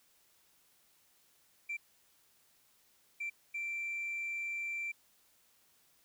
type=tone bursts at uneven times; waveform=sine; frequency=2349 Hz; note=D7; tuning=in tune; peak=-34 dBFS; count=3; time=1.69-1.77 / 3.2-3.3 / 3.54-4.92 s; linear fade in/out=10 ms; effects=tanh soft clip ceiling -33 dBFS + white hiss -69 dBFS RMS until 6.04 s